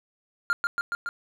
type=tone with echo; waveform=triangle; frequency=1401 Hz; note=F6; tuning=5 cents sharp; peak=-18 dBFS; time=0.5-0.53 s; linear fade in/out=0 ms; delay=140 ms; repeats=4; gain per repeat=-2 dB; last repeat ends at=1.09 s; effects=none